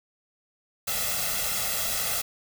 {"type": "noise with comb filter", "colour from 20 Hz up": "white", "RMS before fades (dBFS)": -28, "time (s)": [0.87, 2.22], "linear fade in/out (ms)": 10, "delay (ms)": 1.5, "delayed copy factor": 0.9, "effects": []}